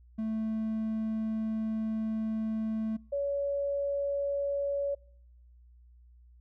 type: tone pair in turn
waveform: triangle / sine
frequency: 220 / 563.7 Hz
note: A3 / C#5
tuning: 0 / +29 cents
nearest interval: octave + major third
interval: 1629 cents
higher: second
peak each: -28 dBFS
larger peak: neither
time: 0.18-2.97 / 3.12-4.95 s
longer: first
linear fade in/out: 10 ms
effects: noise-tail reverb RT60 0.7 s tail -26 dB re dry + added 60 Hz sine -54 dBFS peak until 6.4 s